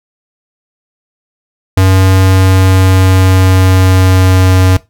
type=tone with pitch glide; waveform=square; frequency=94.6 to 93.03 Hz; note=F#2 to F#2; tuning=+39 to +10 cents; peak=-5 dBFS; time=1.77-4.77 s; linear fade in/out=5 ms; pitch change=-29 cents; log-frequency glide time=2.19-4.57 s; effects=noise-tail reverb RT60 0.2 s tail -18 dB re dry